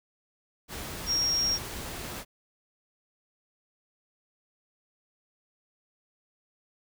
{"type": "tone in noise", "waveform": "sine", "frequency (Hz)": 5588, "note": "F8", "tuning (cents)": 0, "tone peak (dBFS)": -24, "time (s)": [1.06, 1.59], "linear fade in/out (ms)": 50, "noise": "pink", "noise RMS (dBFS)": -38, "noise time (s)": [0.68, 2.25], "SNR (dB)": 11, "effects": []}